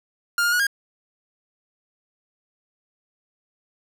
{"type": "tone with pitch steps", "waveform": "45% pulse", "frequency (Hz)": [1407, 1415, 1457, 1620], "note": ["F6", "F6", "F#6", "G#6"], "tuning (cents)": [12, 22, -27, -43], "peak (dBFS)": -18, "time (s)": [0.38, 0.668], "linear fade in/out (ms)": 2, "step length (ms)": 72, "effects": []}